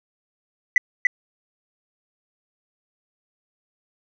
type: tone with echo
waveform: sine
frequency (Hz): 1991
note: B6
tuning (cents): +14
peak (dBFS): -10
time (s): 0.76-0.78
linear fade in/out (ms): 2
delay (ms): 290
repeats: 1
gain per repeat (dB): -2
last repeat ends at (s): 1.07
effects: tanh soft clip ceiling -8 dBFS